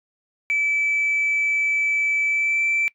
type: tone with pitch glide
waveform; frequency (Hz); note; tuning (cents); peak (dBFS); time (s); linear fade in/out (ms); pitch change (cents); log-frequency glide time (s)
sine; 2309 to 2332; D7 to D7; -30 to -13; -17; 0.5-2.88; 0; +17; 2.26-2.63
effects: noise-tail reverb RT60 0.1 s tail -23 dB re dry + tanh soft clip ceiling -15 dBFS